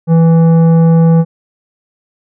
sine tone with tanh clipping, 164.81 Hz, E3, in tune, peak -6 dBFS, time 0.07-1.25 s, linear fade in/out 50 ms, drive 11 dB, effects none

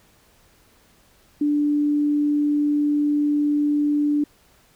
sine tone, 293.7 Hz, D4, in tune, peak -17 dBFS, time 1.41-4.24 s, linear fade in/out 5 ms, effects pink hiss -57 dBFS RMS until 4.75 s

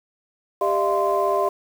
sine tone cluster, 396.5 / 606 / 682 / 1038 Hz, G4 / D#5 / F5 / C6, +20 / -46 / -41 / -14 cents, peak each -23 dBFS, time 0.61-1.49 s, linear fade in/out 5 ms, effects tanh soft clip ceiling -9 dBFS + 7-bit

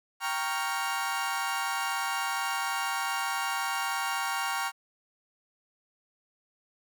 30% pulse chord, G half-diminished seventh, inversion none, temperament equal, 784 / 932.3 / 1108.7 / 1396.9 Hz, G5 / Bb5 / Db6 / F6, 0 / 0 / 0 / 0 cents, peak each -32 dBFS, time 0.2-4.72 s, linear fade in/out 50 ms, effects none

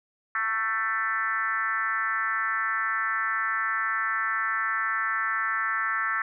sine tone with frequency modulation, 1552 Hz, G6, 18 cents flat, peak -24 dBFS, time 0.35-6.22 s, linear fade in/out 2 ms, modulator 219 Hz, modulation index 1.8, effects none

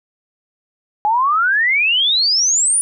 sine exponential sweep, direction up, 822 to 9880 Hz, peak -12 dBFS, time 1.05-2.81 s, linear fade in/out 0 ms, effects none

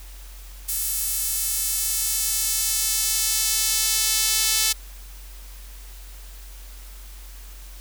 sawtooth tone with high-pass filter sweep, 437.6 Hz, A4, 9 cents flat, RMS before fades -23 dBFS, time 0.68-4.73 s, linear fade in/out 10 ms, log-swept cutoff 10000 to 4400 Hz, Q 0.85, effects added 46 Hz sine -38 dBFS peak until 7.8 s + white hiss -47 dBFS RMS until 7.8 s

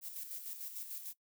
violet noise with tremolo, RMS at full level -43 dBFS, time 0.01-1.14 s, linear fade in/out 50 ms, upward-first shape square, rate 6.7 Hz, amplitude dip 50%, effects noise-tail reverb RT60 0.1 s tail -19 dB re dry

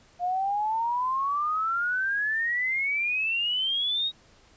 sine exponential sweep, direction up, 701 to 3807 Hz, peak -24 dBFS, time 0.19-4.12 s, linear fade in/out 50 ms, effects pink hiss -58 dBFS RMS until 4.56 s + resampled to 16000 Hz

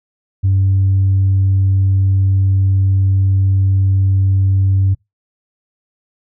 sine tone, 96.4 Hz, G2, 28 cents flat, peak -8 dBFS, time 0.43-4.95 s, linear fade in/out 20 ms, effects noise-tail reverb RT60 0.2 s tail -26 dB re dry + tanh soft clip ceiling -7 dBFS

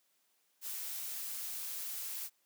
blue noise, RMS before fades -41 dBFS, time 0.61-2.3 s, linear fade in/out 50 ms, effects white hiss -75 dBFS RMS until 2.45 s + high-pass 200 Hz 12 dB/octave

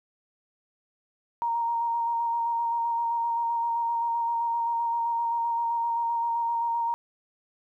sine tone with vibrato, 932.3 Hz, A#5, in tune, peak -24 dBFS, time 1.42-6.94 s, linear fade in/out 0 ms, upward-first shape square, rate 7.7 Hz, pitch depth 13 cents each way, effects 11-bit

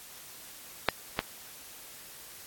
clicks, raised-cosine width 0.3 ms, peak -6 / -10 dBFS, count 2, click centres 0.887 / 1.191 s, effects white hiss -48 dBFS RMS until 2.46 s + AAC 64 kbps

